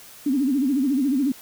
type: tone with vibrato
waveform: sine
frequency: 271.6 Hz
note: C#4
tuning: 35 cents flat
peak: -18 dBFS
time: 0.26-1.32 s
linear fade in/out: 5 ms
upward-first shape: sine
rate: 14 Hz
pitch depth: 150 cents each way
effects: white hiss -45 dBFS RMS until 1.41 s